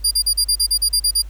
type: tone bursts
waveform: 25% pulse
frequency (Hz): 4798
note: D8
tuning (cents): +36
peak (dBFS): -9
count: 11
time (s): 0.04-1.222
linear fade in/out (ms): 10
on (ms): 72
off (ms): 39
effects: added 50 Hz sine -30 dBFS peak until 1.29 s + pink hiss -52 dBFS RMS until 1.29 s